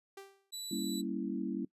sawtooth tone with exponential decay, 392 Hz, G4, in tune, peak -40 dBFS, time 0.17-0.51 s, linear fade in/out 5 ms, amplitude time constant 73 ms
25% pulse tone, 3951 Hz, B7, in tune, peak -36 dBFS, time 0.52-1.02 s, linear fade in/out 20 ms
sine chord, G diminished seventh, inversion none, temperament equal, 196 / 233.1 / 277.2 / 329.6 Hz, G3 / Bb3 / Db4 / Fb4, 0 / 0 / 0 / 0 cents, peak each -39 dBFS, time 0.71-1.65 s, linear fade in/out 5 ms
effects noise-tail reverb RT60 0.1 s tail -21 dB re dry + resampled to 32000 Hz

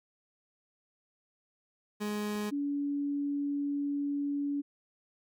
30% pulse / sine tone pair in turn, 208.9 / 285.3 Hz, G#3 / C#4, +10 / +50 cents, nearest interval perfect fourth, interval 540 cents, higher second, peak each -29 / -29 dBFS, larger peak neither, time 2-2.51 / 2.51-4.62 s, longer second, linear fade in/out 20 ms, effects MP3 96 kbps

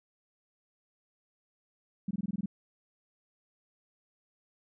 sine tone bursts, 196 Hz, G3, in tune, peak -29 dBFS, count 8, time 2.08-2.459 s, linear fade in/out 5 ms, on 29 ms, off 21 ms, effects none

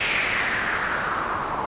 white noise with low-pass filter sweep, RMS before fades -25 dBFS, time 0-1.66 s, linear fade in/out 10 ms, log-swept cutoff 2500 to 1000 Hz, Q 3.3, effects resampled to 8000 Hz

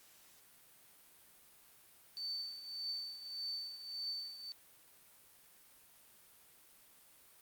sine tone with tremolo, 4539 Hz, C#8, 40 cents sharp, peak -36 dBFS, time 2.17-4.52 s, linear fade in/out 0 ms, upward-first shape triangle, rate 1.7 Hz, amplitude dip 75%, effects white hiss -63 dBFS RMS until 7.41 s + Opus 48 kbps

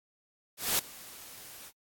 white noise with ADSR envelope, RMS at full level -26 dBFS, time 0.57-1.72 s, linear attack 220 ms, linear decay 3 ms, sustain -22 dB, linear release 44 ms, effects AAC 64 kbps

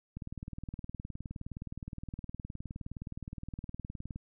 click train, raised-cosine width 5 ms, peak -28 dBFS, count 78, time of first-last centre 0.17-4.16 s, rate 19.3 Hz, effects none

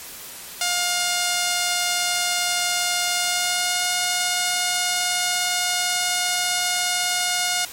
5% pulse tone with pitch glide, 710 to 718.2 Hz, F5 to F5, +28 to +48 cents, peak -8 dBFS, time 0.61-7.65 s, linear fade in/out 2 ms, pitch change +20 cents, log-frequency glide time 3.1-3.85 s, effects white hiss -37 dBFS RMS until 7.72 s + MP3 64 kbps

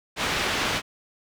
white low-pass noise, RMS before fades -26 dBFS, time 0.16-0.82 s, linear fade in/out 50 ms, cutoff 3100 Hz, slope 12 dB/octave, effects none

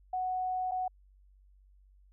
sine tone with dropouts, 740 Hz, F#5, in tune, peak -30 dBFS, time 0.13-0.88 s, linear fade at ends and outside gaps 5 ms, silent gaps 0.712-0.717 s, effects added 48 Hz sine -58 dBFS peak until 2.12 s

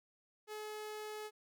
sawtooth tone, 426.2 Hz, G#4, 45 cents sharp, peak -39 dBFS, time 0.47-1.31 s, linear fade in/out 50 ms, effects none

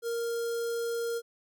square tone with notch filter, 466.2 Hz, A#4, in tune, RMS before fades -32 dBFS, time 0.02-1.22 s, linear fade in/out 50 ms, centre 2300 Hz, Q 1.1, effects none

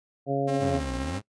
harmonic tone, 138.59 Hz, C#3, in tune, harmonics 1 / 2 / 3 / 4 / 5, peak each -30 / -30 / -30 / -30 / -30 dBFS, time 0.26-0.81 s, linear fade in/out 50 ms
sawtooth tone with tremolo, 267.5 Hz, C4, 38 cents sharp, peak -27 dBFS, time 0.47-1.2 s, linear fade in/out 20 ms, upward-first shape square, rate 15 Hz, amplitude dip 25%
sawtooth exponential two-way sweep, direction down then up, 110 to 58 to 110 Hz, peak -27 dBFS, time 0.59-1.22 s, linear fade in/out 50 ms, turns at 0.95 s
effects noise-tail reverb RT60 0.1 s tail -21 dB re dry + resampled to 22050 Hz

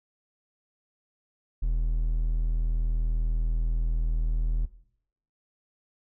triangle tone, 40.22 Hz, E1, 42 cents flat, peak -21 dBFS, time 1.62-4.66 s, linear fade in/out 10 ms, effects noise-tail reverb RT60 0.7 s tail -18 dB re dry

